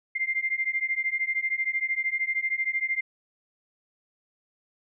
sine beating tone pair, 2093 / 2106 Hz, C7 / C7, 0 / +11 cents, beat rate 13 Hz, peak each -28 dBFS, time 0.15-3.01 s, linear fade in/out 10 ms, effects none

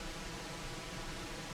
pink noise with comb filter, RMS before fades -43 dBFS, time 0-1.53 s, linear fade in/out 2 ms, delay 6.1 ms, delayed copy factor +0.8, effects low-pass 7000 Hz 12 dB/octave

